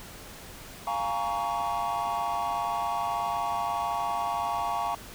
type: chord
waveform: triangle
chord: Bb minor seventh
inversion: second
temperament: equal with one note detuned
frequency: 698.5 / 830.6 / 932.3 / 1120.3 Hz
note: F5 / Ab5 / Bb5 / Db6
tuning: 0 / 0 / 0 / +18 cents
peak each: -30 dBFS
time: 0.87-4.95 s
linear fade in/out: 2 ms
effects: tanh soft clip ceiling -19 dBFS + pink hiss -45 dBFS RMS until 5.14 s